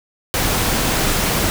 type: noise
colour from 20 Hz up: pink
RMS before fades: -18 dBFS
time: 0.34-1.5 s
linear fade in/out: 0 ms
effects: none